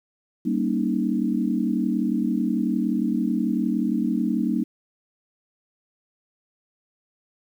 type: chord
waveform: sine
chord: Eb dominant seventh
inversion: first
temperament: just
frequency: 194.45 / 233.3 / 280 / 311.1 Hz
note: G3 / Bb3 / Db4 / Eb4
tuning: -14 / +2 / +18 / 0 cents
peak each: -26 / -24 / -28 / -27 dBFS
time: 0.45-4.64 s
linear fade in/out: 10 ms
effects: 9-bit